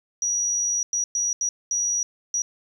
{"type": "tone bursts at uneven times", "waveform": "sine", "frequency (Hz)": 5800, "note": "F#8", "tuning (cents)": -35, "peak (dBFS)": -21, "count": 6, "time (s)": [[0.22, 0.83], [0.93, 1.04], [1.15, 1.33], [1.41, 1.49], [1.71, 2.03], [2.34, 2.42]], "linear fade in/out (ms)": 2, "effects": ["9-bit"]}